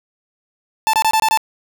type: tone bursts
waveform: 45% pulse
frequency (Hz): 880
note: A5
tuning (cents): 0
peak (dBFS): -12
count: 6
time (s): 0.87-1.374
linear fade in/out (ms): 0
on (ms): 64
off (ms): 24
effects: none